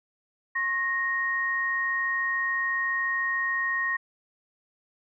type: tone pair together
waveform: sine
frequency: 1080 / 1867 Hz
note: C#6 / A#6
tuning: -45 / +2 cents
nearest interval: major sixth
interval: 947 cents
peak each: -32 / -25 dBFS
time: 0.55-3.97 s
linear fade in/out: 10 ms
effects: none